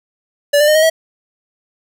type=tone with pitch steps; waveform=square; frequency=578 / 594.2 / 611 / 628.1 / 645.8 Hz; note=D5 / D5 / D#5 / D#5 / E5; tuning=-28 / +20 / -32 / +16 / -36 cents; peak=-9 dBFS; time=0.53-0.9 s; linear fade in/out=10 ms; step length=74 ms; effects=none